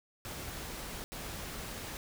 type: noise bursts at uneven times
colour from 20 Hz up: pink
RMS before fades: -42 dBFS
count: 2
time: 0.25-1.04 / 1.12-1.97 s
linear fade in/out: 0 ms
effects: none